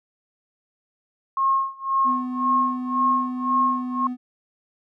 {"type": "tone with tremolo", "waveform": "sine", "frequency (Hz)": 1079, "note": "C#6", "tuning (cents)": -47, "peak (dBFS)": -16, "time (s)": [1.37, 4.07], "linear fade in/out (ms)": 2, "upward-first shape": "sine", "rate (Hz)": 1.9, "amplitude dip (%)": 95}
{"type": "tone with pitch glide", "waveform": "triangle", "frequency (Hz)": [251.2, 249.5], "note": ["B3", "B3"], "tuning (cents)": [30, 18], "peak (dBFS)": -24, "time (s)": [2.04, 4.17], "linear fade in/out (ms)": 50, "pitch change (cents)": -12, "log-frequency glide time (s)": [3.62, 4.01]}
{"effects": []}